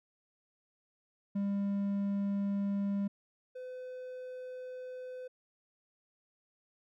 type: tone pair in turn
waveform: triangle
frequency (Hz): 200 / 506.9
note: G3 / B4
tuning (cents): +35 / +45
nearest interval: octave + major third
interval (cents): 1610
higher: second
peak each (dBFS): -28 / -39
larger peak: first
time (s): 1.35-3.08 / 3.55-5.28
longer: neither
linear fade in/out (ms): 10
effects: none